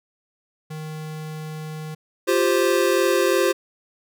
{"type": "tone", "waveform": "square", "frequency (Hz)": 155.56, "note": "D#3", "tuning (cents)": 0, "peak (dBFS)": -31, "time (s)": [0.7, 1.95], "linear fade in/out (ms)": 10}
{"type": "chord", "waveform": "square", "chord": "F suspended second", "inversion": "none", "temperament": "equal", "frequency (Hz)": [349.2, 392, 523.3], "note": ["F4", "G4", "C5"], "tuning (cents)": [0, 0, 0], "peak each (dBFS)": -22, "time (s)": [2.27, 3.53], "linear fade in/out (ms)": 20}
{"effects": []}